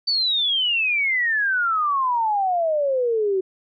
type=exponential sweep; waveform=sine; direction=down; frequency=4600 to 370 Hz; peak=-18 dBFS; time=0.07-3.41 s; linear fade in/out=10 ms; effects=none